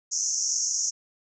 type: band-pass noise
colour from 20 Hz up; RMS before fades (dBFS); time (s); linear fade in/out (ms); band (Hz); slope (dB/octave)
pink; -27; 0.11-0.91; 20; 5600 to 6800; 96
effects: none